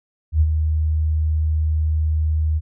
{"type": "tone with ADSR envelope", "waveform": "sine", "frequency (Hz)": 77.9, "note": "D#2", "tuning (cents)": 3, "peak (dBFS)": -10, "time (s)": [0.32, 2.61], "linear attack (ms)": 88, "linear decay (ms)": 49, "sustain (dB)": -6, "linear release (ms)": 40, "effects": []}